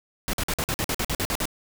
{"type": "noise bursts", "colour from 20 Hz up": "pink", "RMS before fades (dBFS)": -26, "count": 12, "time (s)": [0.28, 1.455], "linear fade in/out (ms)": 0, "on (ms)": 53, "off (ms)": 49, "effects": []}